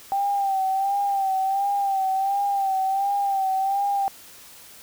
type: tone with vibrato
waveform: sine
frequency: 784 Hz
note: G5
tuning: in tune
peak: -20 dBFS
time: 0.12-4.08 s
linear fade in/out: 0 ms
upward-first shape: sine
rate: 1.4 Hz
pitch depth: 48 cents each way
effects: white hiss -46 dBFS RMS until 4.82 s